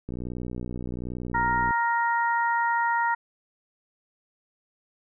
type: click train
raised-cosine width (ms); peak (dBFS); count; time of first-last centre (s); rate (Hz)
3; -21; 100; 0.09-1.708; 61.2
type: harmonic tone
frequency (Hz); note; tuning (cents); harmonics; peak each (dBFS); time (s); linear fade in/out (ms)
467.5; A#4; +5; 2 / 3 / 4; -23 / -29 / -29; 1.34-3.15; 10
effects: none